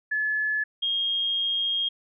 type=tone pair in turn; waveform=sine; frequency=1718 / 3243 Hz; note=A6 / G#7; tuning=-42 / -42 cents; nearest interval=major seventh; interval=1100 cents; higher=second; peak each=-23 dBFS; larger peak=neither; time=0.11-0.64 / 0.82-1.89 s; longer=second; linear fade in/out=10 ms; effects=none